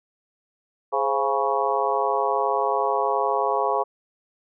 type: harmonic tone with a mistuned harmonic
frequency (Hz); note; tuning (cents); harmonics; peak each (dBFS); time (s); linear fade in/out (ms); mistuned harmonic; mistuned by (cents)
138.8; C#3; +3; 3 / 4 / 5 / 6 / 7 / 8; -27 / -27 / -27 / -27 / -27 / -27; 0.92-3.84; 20; 4; -87
effects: none